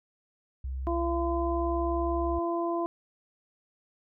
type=tone with pitch glide; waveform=sine; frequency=65.41 to 66.17 Hz; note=C2 to C2; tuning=0 to +20 cents; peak=-31 dBFS; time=0.64-2.39 s; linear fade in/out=5 ms; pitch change=+20 cents; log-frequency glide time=1.66-2.16 s
type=harmonic tone; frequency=340.2 Hz; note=F4; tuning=45 cents flat; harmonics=1 / 2 / 3; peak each=-29 / -32 / -34 dBFS; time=0.87-2.86 s; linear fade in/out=0 ms
effects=none